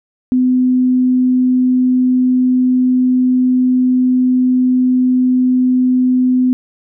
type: tone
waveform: sine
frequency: 253.4 Hz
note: B3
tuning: 45 cents sharp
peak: -9 dBFS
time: 0.32-6.53 s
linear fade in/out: 0 ms
effects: none